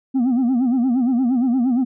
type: tone with vibrato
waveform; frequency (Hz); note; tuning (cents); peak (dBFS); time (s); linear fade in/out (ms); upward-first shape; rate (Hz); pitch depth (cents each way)
sine; 249.9; B3; +21; -12; 0.14-1.85; 20; sine; 8.6; 130
effects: tanh soft clip ceiling -14 dBFS